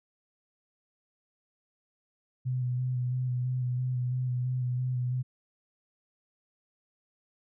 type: tone with vibrato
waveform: sine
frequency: 125.8 Hz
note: B2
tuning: 32 cents sharp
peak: -27 dBFS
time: 2.45-5.23 s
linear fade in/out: 20 ms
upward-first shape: square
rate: 3 Hz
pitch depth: 20 cents each way
effects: none